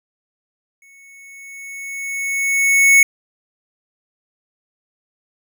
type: tone with exponential growth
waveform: square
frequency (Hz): 2209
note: C#7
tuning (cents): -7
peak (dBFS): -7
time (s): 0.82-3.03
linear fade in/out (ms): 2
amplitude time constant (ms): 480
effects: none